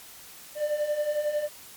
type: beating tone pair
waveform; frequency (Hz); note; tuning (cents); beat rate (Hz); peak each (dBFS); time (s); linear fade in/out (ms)
triangle; 587.3 / 598.3; D5 / D5; 0 / +32; 11; -30 / -24; 0.55-1.49; 50
effects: white hiss -47 dBFS RMS until 1.76 s + MP3 96 kbps